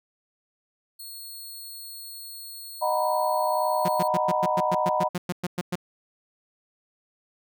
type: tone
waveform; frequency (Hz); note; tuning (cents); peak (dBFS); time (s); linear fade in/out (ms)
10% pulse; 4322; C#8; -45; -31; 0.99-4.08; 10
type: chord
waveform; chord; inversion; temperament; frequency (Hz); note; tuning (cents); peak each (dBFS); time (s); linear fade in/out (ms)
sine; B major seventh; first; just; 617.4 / 740.8 / 926 / 987.8; D#5 / F#5 / A#5 / B5; -14 / +2 / -12 / 0; -26 / -28 / -30 / -26; 2.81-5.09; 20
type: tone bursts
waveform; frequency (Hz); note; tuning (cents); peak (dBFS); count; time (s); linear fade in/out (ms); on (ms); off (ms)
sawtooth; 178.3; F3; +36; -21; 14; 3.85-5.756; 5; 34; 110
effects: none